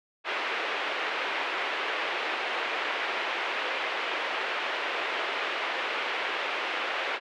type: band-pass noise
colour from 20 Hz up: white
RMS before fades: -31 dBFS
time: 0.24-7.2 s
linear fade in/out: 50 ms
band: 370 to 2800 Hz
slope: 24 dB/octave
effects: none